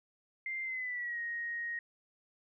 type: tone with pitch glide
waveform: sine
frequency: 2093 to 1875.5 Hz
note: C7 to A#6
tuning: 0 to +10 cents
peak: -35 dBFS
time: 0.46-1.79 s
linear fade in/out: 2 ms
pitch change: -190 cents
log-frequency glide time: 0.63-1.2 s
effects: none